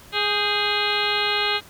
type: harmonic tone with a mistuned harmonic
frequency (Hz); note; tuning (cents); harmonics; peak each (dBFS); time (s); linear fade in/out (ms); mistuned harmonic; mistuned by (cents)
415.3; G#4; 0; 1 / 2 / 3 / 4 / 5 / 6 / 7 / 8 / 9 / 10; -29 / -29 / -29 / -29 / -29 / -29 / -29 / -29 / -29 / -29; 0.12-1.61; 50; 4; -89
effects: pink hiss -47 dBFS RMS until 1.69 s